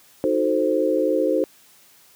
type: chord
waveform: sine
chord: D# diminished seventh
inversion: none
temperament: equal with one note detuned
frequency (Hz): 311.1 / 366.2 / 440 / 523.3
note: D#4 / F#4 / A4 / C5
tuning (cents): 0 / -18 / 0 / 0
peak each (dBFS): -23 / -25 / -24 / -21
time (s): 0.24-1.44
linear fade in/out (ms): 0
effects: white hiss -53 dBFS RMS until 2.15 s + high-pass 80 Hz 12 dB/octave